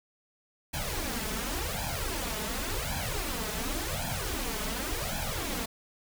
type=noise with flanger; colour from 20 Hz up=pink; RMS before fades=-33 dBFS; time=0.73-5.66 s; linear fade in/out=10 ms; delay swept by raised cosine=1.2 to 4.7 ms; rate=0.9 Hz; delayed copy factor=+0.9; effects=none